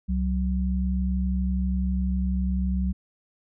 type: tone pair together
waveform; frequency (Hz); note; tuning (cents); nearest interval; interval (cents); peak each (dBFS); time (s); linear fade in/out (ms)
sine; 66.22 / 186.6; C2 / F#3; +21 / +15; octave + tritone; 1794; -24 / -26; 0.08-2.93; 20
effects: none